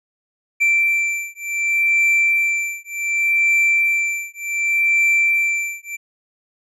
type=beating tone pair; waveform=triangle; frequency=2344 / 2344.67 Hz; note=D7 / D7; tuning=-4 / -3 cents; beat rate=0.67 Hz; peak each=-17 / -17 dBFS; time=0.6-5.97 s; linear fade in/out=20 ms; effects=resampled to 32000 Hz